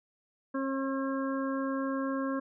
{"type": "harmonic tone", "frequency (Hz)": 269.6, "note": "C#4", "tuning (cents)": -48, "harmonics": [1, 2, 4, 5, 6], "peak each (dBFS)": [-31, -36, -38, -45, -43], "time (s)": [0.54, 2.4], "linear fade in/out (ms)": 10, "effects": []}